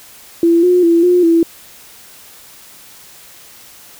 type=tone with pitch steps; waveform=sine; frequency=336.9 / 359 / 336.7 / 356.7 / 332.8 Hz; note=E4 / F4 / E4 / F4 / E4; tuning=+38 / +48 / +37 / +37 / +17 cents; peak=-7 dBFS; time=0.43-1.43 s; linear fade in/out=2 ms; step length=200 ms; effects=white hiss -40 dBFS RMS until 3.99 s